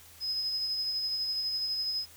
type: tone with tremolo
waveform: sine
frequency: 5070 Hz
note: D#8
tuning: 32 cents sharp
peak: -28 dBFS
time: 0.2-2.06 s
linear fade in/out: 50 ms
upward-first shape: sine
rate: 12 Hz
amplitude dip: 30%
effects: added 83 Hz sine -60 dBFS peak until 2.16 s + white hiss -54 dBFS RMS until 2.16 s